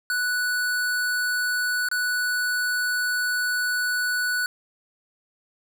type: tone with dropouts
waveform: square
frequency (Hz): 1480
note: F#6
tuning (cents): 0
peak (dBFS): -23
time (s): 0.1-4.46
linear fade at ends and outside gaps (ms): 1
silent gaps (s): 1.887-1.914
effects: none